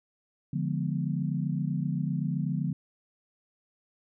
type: chord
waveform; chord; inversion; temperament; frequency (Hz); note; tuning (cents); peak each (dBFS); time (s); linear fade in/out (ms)
sine; D diminished seventh; none; equal; 146.83 / 174.61 / 207.7 / 246.9; D3 / F3 / Ab3 / Cb4; 0 / 0 / 0 / 0; -30 / -31 / -36 / -36; 0.53-2.73; 5
effects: none